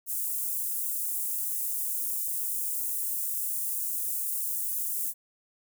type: high-pass noise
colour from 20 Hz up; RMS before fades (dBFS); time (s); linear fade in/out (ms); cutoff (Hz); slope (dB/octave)
white; -31; 0.06-5.14; 50; 8600; 24
effects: none